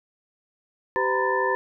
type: tone cluster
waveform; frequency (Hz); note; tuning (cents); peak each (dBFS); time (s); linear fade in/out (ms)
sine; 387.5 / 509 / 935 / 1007 / 1765; G4 / C5 / A#5 / B5 / A6; -20 / -48 / +5 / +33 / +5; -27; 0.96-1.55; 0
effects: none